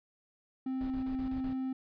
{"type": "tone", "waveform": "triangle", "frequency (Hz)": 261.6, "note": "C4", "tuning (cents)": 0, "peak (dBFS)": -30, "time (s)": [0.66, 1.73], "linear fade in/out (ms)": 5}
{"type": "noise bursts", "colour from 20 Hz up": "brown", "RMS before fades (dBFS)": -44, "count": 6, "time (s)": [0.81, 1.531], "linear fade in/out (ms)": 0, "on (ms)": 91, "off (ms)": 35}
{"effects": ["resampled to 11025 Hz"]}